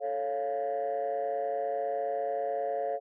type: chord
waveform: sine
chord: A augmented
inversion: none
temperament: equal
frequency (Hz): 440 / 554.4 / 698.5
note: A4 / C#5 / E#5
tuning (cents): 0 / 0 / 0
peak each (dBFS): -34 / -31 / -31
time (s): 0-3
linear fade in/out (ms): 50
effects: tanh soft clip ceiling -24 dBFS